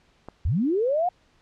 click, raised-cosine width 1 ms, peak -23 dBFS, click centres 0.286 s
sine linear sweep, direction up, 56 to 742 Hz, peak -20 dBFS, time 0.45-1.09 s, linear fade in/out 5 ms
effects pink hiss -62 dBFS RMS until 1.41 s + low-pass 5000 Hz 12 dB/octave

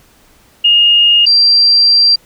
sine tone pair in turn, 2846 / 4720 Hz, F7 / D8, +32 / +8 cents, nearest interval major sixth, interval 876 cents, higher second, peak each -5 dBFS, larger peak neither, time 0.64-1.26 / 1.26-2.16 s, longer second, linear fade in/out 10 ms, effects pink hiss -48 dBFS RMS until 2.25 s

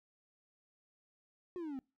triangle exponential sweep, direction down, 370 to 254.2 Hz, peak -37 dBFS, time 1.56-1.79 s, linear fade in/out 0 ms, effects noise-tail reverb RT60 0.3 s tail -26 dB re dry

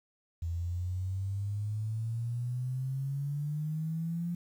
sine exponential sweep, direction up, 82.9 to 174.61 Hz, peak -31 dBFS, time 0.42-4.35 s, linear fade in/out 5 ms, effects 10-bit

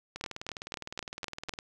two click trains, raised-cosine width 0.2 ms, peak -16 / -21 dBFS, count 6 / 29, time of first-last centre 0.24-1.493 / 0.16-1.589 s, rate 3.99 / 19.6 Hz, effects none

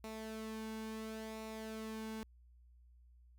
sawtooth tone with flanger, 220 Hz, A3, in tune, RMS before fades -45 dBFS, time 0.04-2.23 s, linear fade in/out 0 ms, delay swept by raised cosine 0.62 to 1.62 ms, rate 0.72 Hz, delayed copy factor -0.5, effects added 60 Hz sine -60 dBFS peak until 3.38 s

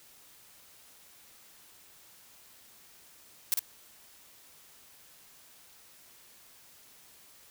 blue noise with echo, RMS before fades -26 dBFS, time 3.52-3.54 s, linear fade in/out 0 ms, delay 52 ms, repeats 1, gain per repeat -3 dB, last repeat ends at 3.592 s, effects white hiss -57 dBFS RMS until 7.5 s

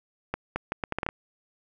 accelerating click train, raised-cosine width 0.5 ms, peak -13 dBFS, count 9, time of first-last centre 0.34-1.089 s, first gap 220 ms, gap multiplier 0.73, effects none

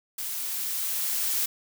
blue noise with level ramp, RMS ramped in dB -33 to -26 dBFS, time 0.18-1.46 s, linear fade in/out 5 ms, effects none

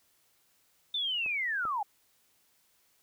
sine linear sweep, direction down, 3600 to 775 Hz, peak -29 dBFS, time 0.94-1.83 s, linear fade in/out 5 ms
clicks, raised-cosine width 1 ms, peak -34 / -29 dBFS, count 2, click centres 1.262 / 1.653 s
effects white hiss -69 dBFS RMS until 3.02 s

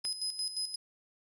35% pulse tone with tremolo, 5040 Hz, D#8, 21 cents sharp, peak -29 dBFS, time 0.04-0.76 s, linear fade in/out 10 ms, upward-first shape square, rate 5.7 Hz, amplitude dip 65%
click, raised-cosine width 0.2 ms, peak -25 dBFS, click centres 0.051 s
effects none

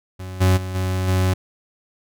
40% pulse tone with level steps, 93 Hz, F#2, 9 cents sharp, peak -29 / -12 / -25 / -19 / -15 dBFS, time 0.19-1.34 s, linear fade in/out 10 ms, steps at 0.4 / 0.56 / 0.74 / 1.07 s, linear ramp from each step 20 ms, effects none

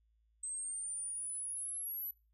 sine exponential sweep, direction up, 8180 to 11910 Hz, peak -38 dBFS, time 0.43-2.11 s, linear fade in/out 5 ms, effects noise-tail reverb RT60 0.3 s tail -25 dB re dry + added 55 Hz sine -70 dBFS peak until 2.33 s

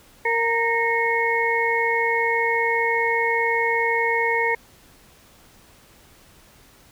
harmonic tone with a mistuned harmonic, 462.5 Hz, A#4, 14 cents flat, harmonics 1 / 2 / 4 / 5, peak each -24 / -24 / -24 / -24 dBFS, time 0.25-4.55 s, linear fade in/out 5 ms, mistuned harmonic 5, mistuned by -100 cents, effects pink hiss -52 dBFS RMS until 6.91 s

